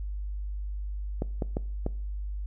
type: clicks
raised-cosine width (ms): 2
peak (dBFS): -16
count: 4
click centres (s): 1.221 / 1.422 / 1.569 / 1.864
effects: noise-tail reverb RT60 0.5 s tail -21 dB re dry + added 50 Hz sine -31 dBFS peak until 2.46 s